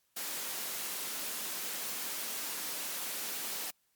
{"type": "high-pass noise", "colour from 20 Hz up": "white", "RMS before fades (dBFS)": -38, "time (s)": [0.16, 3.71], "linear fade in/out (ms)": 10, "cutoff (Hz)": 180, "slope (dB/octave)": 24, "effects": ["white hiss -75 dBFS RMS until 3.95 s", "Opus 48 kbps"]}